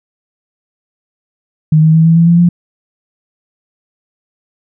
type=tone with pitch steps; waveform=sine; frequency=155.5 / 158.4 / 161.36 / 164.37 / 167.43 / 170.56 / 173.74 Hz; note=D#3 / D#3 / E3 / E3 / E3 / F3 / F3; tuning=-1 / +31 / -37 / -5 / +27 / -41 / -9 cents; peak=-4 dBFS; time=1.72-2.49 s; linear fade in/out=5 ms; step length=110 ms; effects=none